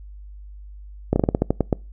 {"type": "slowing click train", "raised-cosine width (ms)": 2, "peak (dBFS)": -4, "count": 10, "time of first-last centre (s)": [1.13, 1.728], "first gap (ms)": 30, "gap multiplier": 1.19, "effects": ["noise-tail reverb RT60 0.3 s tail -25 dB re dry", "added 50 Hz sine -37 dBFS peak until 1.92 s"]}